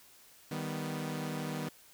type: chord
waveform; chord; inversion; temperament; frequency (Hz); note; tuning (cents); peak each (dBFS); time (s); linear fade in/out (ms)
sawtooth; Eb augmented; none; equal; 155.56 / 196 / 246.9; Eb3 / G3 / B3; 0 / 0 / 0; -34 / -38 / -36; 0.51-1.69; 5
effects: white hiss -59 dBFS RMS until 1.93 s